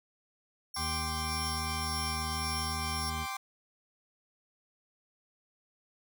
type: tone with tremolo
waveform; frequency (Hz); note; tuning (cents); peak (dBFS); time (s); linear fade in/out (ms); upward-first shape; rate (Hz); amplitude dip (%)
sawtooth; 5480; F8; -34; -33; 0.74-3.1; 5; sine; 1.8; 40
type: chord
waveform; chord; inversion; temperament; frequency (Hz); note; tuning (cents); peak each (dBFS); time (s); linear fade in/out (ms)
sawtooth; G suspended fourth; none; equal; 784 / 1046.5 / 1174.7; G5 / C6 / D6; 0 / 0 / 0; -36; 0.76-3.37; 5
type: harmonic tone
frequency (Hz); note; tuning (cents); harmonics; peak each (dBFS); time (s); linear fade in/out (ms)
79; D#2; +27; 1 / 2 / 3 / 5; -37 / -44 / -44 / -51; 0.76-3.27; 50
effects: none